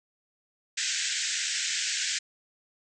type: band-pass noise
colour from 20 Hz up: white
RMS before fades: -30 dBFS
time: 0.77-2.19 s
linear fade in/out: 10 ms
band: 1500 to 7900 Hz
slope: 96 dB/octave
effects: none